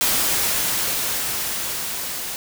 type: noise with level ramp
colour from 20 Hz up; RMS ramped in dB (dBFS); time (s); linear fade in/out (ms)
white; -19 to -29; 0.01-2.36; 0
effects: none